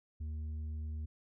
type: tone with tanh clipping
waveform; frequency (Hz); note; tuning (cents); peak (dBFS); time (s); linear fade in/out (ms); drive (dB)
triangle; 77.3; D#2; -11; -38; 0.2-1.06; 10; 9
effects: none